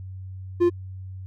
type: tone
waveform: triangle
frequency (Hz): 349.2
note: F4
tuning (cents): 0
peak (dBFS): -13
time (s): 0.6-0.7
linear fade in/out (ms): 20
effects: added 94 Hz sine -34 dBFS peak until 1.26 s